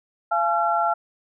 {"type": "tone cluster", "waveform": "sine", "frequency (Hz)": [685, 850, 1361], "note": ["F5", "G#5", "F6"], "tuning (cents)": [-34, 40, -45], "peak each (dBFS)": -23, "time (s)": [0.31, 0.94], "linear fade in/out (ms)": 10, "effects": []}